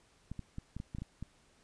clicks, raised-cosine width 5 ms, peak -28 dBFS, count 9, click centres 0.316 / 0.393 / 0.584 / 0.766 / 0.801 / 0.949 / 0.985 / 1.02 / 1.226 s, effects pink hiss -67 dBFS RMS until 1.63 s + resampled to 22050 Hz

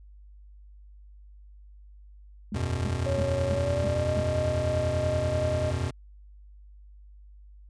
sine tone bursts, 207.7 Hz, G#3, in tune, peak -30 dBFS, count 6, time 2.52-4.204 s, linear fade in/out 2 ms, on 39 ms, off 290 ms
square chord, E suspended second, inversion none, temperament just, 82.41 / 92.71 / 123.61 Hz, E2 / F#2 / B2, 0 / +4 / +2 cents, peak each -32 dBFS, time 2.54-5.91 s, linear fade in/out 10 ms
sine tone with pitch glide, 554.4 to 615.1 Hz, C#5 to D#5, 0 to -20 cents, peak -27 dBFS, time 3.06-5.71 s, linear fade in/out 5 ms, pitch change +180 cents, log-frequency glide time 3.46-4.15 s
effects added 50 Hz sine -47 dBFS peak until 7.69 s + resampled to 22050 Hz

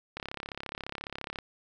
click train, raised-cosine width 0.3 ms, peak -20 dBFS, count 43, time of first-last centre 0.17-1.387 s, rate 34.5 Hz, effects none

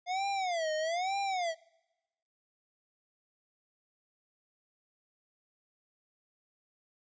square tone with vibrato, 702 Hz, F5, 9 cents sharp, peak -31 dBFS, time 0.06-1.55 s, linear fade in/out 50 ms, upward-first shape sine, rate 1.1 Hz, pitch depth 220 cents each way, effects noise-tail reverb RT60 1.0 s tail -25 dB re dry + resampled to 16000 Hz

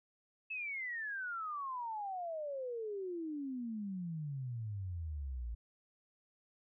sine exponential sweep, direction down, 2637 to 55 Hz, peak -38 dBFS, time 0.5-5.55 s, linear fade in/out 10 ms, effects none

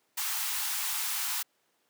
white high-pass noise, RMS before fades -32 dBFS, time 0.17-1.43 s, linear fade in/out 10 ms, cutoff 770 Hz, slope 96 dB/octave, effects pink hiss -72 dBFS RMS until 1.89 s + high-pass 300 Hz 12 dB/octave

